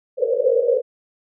pink band-pass noise, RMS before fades -18 dBFS, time 0.17-0.82 s, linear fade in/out 50 ms, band 470 to 540 Hz, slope 96 dB/octave, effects none

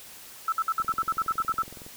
sine tone bursts, 1318.5 Hz, E6, in tune, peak -22 dBFS, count 12, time 0.48-1.622 s, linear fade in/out 2 ms, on 42 ms, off 58 ms
click train, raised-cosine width 2 ms, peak -31 dBFS, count 24, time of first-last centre 0.8-1.865 s, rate 21.6 Hz
effects white hiss -46 dBFS RMS until 1.96 s

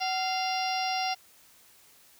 harmonic tone with a mistuned harmonic, 695 Hz, F5, 9 cents flat, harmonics 1 / 2 / 3 / 4 / 5 / 6 / 7 / 8, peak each -29 / -41 / -38 / -36 / -43 / -41 / -38 / -37 dBFS, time 0-1.15 s, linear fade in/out 20 ms, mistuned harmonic 1, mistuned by +140 cents, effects white hiss -58 dBFS RMS until 2.19 s

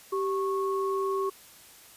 sine tone pair together, 388.9 / 1100 Hz, G4 / C#6, -14 / -14 cents, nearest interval octave + tritone, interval 1800 cents, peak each -27 / -31 dBFS, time 0.12-1.3 s, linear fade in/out 10 ms, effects white hiss -52 dBFS RMS until 1.96 s + resampled to 32000 Hz

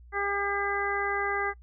harmonic tone, 401.9 Hz, G4, 43 cents sharp, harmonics 1 / 2 / 3 / 4 / 5, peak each -33 / -33 / -33 / -33 / -33 dBFS, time 0.12-1.54 s, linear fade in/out 50 ms, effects noise-tail reverb RT60 0.1 s tail -24 dB re dry + added 60 Hz sine -48 dBFS peak until 1.62 s

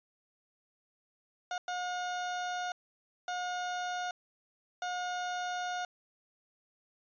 30% pulse tone bursts at uneven times, 720 Hz, F#5, 47 cents flat, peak -31 dBFS, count 4, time 1.51-1.58 / 1.68-2.72 / 3.28-4.11 / 4.82-5.85 s, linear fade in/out 2 ms, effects resampled to 16000 Hz

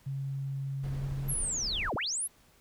sine tone, 136.7 Hz, C#3, 24 cents flat, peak -32 dBFS, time 0.06-1.34 s, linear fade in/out 10 ms
brown noise, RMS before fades -39 dBFS, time 0.83-1.9 s, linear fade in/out 10 ms
sine linear two-way sweep, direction down then up, 11620 to 45.38 to 11620 Hz, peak -30 dBFS, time 1.28-2.28 s, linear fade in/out 20 ms, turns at 1.95 s
effects pink hiss -63 dBFS RMS until 2.6 s

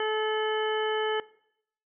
harmonic tone, 432.6 Hz, A4, 29 cents flat, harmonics 1 / 2 / 3 / 4 / 5 / 7, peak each -28 / -33 / -37 / -34 / -41 / -36 dBFS, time 0-1.2 s, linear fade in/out 2 ms, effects noise-tail reverb RT60 0.7 s tail -19 dB re dry

